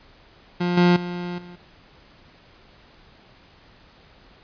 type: tone with level steps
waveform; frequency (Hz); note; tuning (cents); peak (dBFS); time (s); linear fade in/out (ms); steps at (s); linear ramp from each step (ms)
30% pulse; 176.5; F3; +19; -18 / -11 / -25 / -37; 0.6-1.56; 10; 0.77 / 0.96 / 1.38; 5
effects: pink hiss -52 dBFS RMS until 4.43 s + resampled to 11025 Hz